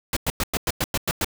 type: noise bursts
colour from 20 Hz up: pink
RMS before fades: -23 dBFS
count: 9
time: 0.13-1.246 s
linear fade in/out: 2 ms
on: 36 ms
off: 99 ms
effects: none